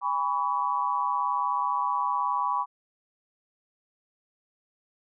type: tone cluster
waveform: sine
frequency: 815 / 990 / 1129 Hz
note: G#5 / B5 / C#6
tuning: -33 / +4 / +31 cents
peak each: -32 / -27 / -28 dBFS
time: 0.01-2.66 s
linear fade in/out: 50 ms
effects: none